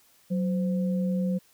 sine tone pair together, 185.19 / 516 Hz, F#3 / C5, +2 / -24 cents, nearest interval octave + tritone, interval 1774 cents, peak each -24 / -34 dBFS, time 0.3-1.39 s, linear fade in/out 20 ms, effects white hiss -61 dBFS RMS until 1.53 s

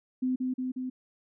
sine tone with echo, 255.8 Hz, C4, 39 cents flat, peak -25 dBFS, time 0.22-0.36 s, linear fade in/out 10 ms, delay 180 ms, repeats 3, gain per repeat -2 dB, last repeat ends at 0.9 s, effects none

